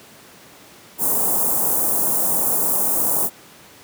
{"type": "band-stop noise", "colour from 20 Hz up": "white", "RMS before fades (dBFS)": -19, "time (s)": [0.98, 3.3], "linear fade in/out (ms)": 50, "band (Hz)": [1000, 8600], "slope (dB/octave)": 24, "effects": ["pink hiss -45 dBFS RMS until 3.83 s", "high-pass 150 Hz 12 dB/octave"]}